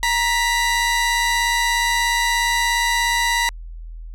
sawtooth tone pair together, 939.3 / 1975.5 Hz, A#5 / B6, +13 / 0 cents, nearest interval octave + minor second, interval 1287 cents, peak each -16 dBFS, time 0.03-3.49 s, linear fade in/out 0 ms, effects added 41 Hz sine -31 dBFS peak until 4.14 s + low-pass 11000 Hz 12 dB/octave

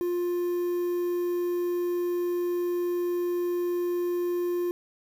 triangle tone with quantisation, 351.7 Hz, F4, 12 cents sharp, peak -23 dBFS, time 0.01-4.71 s, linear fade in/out 0 ms, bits 8, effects none

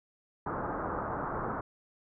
white low-pass noise, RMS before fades -35 dBFS, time 0.46-1.61 s, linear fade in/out 5 ms, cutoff 1400 Hz, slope 48 dB/octave, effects none

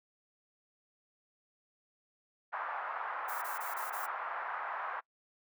pink band-pass noise, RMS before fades -39 dBFS, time 2.52-5.01 s, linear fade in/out 20 ms, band 850 to 1500 Hz, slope 24 dB/octave
violet noise bursts, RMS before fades -45 dBFS, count 5, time 3.28-4.064 s, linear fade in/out 10 ms, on 140 ms, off 21 ms
effects noise-tail reverb RT60 0.1 s tail -25 dB re dry

